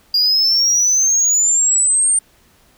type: exponential sweep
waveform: sine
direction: up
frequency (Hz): 4804 to 8870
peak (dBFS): -9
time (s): 0.14-2.19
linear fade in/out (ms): 5
effects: tanh soft clip ceiling -10 dBFS + pink hiss -53 dBFS RMS until 2.77 s